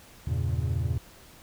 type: chord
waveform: triangle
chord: E diminished seventh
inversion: none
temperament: equal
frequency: 82.41 / 98 / 116.54 / 138.59 Hz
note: E2 / G2 / Bb2 / Db3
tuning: 0 / 0 / 0 / 0 cents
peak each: -27 / -31 / -28 / -31 dBFS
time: 0.27-0.98 s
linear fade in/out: 5 ms
effects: pink hiss -52 dBFS RMS until 1.42 s